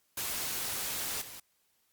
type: noise with level steps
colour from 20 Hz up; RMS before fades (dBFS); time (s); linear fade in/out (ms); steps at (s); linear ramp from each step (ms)
white; -35 / -46; 0.17-1.4; 5; 1.21; 10
effects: white hiss -73 dBFS RMS until 1.92 s + Opus 48 kbps